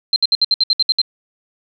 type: tone bursts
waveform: sine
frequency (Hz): 4135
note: C8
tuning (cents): -21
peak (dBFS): -10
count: 10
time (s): 0.13-1.016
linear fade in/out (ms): 2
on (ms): 31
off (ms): 64
effects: none